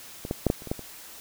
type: clicks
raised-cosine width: 2 ms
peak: -20 / -13 / -7 / -8 / -30 / -24 / -13 / -25 dBFS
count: 8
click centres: 0.251 / 0.311 / 0.467 / 0.501 / 0.621 / 0.673 / 0.715 / 0.793 s
effects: white hiss -45 dBFS RMS until 1.2 s